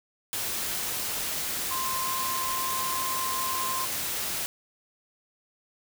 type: tone in noise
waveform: sine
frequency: 1046.5 Hz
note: C6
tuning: in tune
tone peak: -30 dBFS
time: 1.71-3.85 s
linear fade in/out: 0 ms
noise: white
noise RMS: -31 dBFS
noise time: 0.33-4.46 s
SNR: -2 dB
effects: none